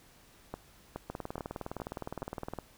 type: two click trains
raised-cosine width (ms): 1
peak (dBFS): -23 / -23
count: 5 / 30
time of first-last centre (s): 0.54-2.221 / 1.1-2.587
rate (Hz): 2.38 / 19.5
effects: pink hiss -60 dBFS RMS until 2.77 s